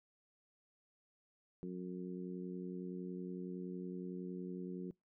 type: harmonic tone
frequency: 90.8 Hz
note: F#2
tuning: 32 cents flat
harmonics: 2 / 3 / 4 / 5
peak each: -43 / -49 / -47 / -54 dBFS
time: 1.63-4.91 s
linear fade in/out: 0 ms
effects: noise-tail reverb RT60 0.2 s tail -25 dB re dry